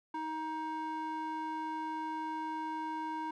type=tone with band-pass filter; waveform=square; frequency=314.5 Hz; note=D#4; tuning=19 cents sharp; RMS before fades=-38 dBFS; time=0.14-3.31 s; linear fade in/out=5 ms; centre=880 Hz; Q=2.1; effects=none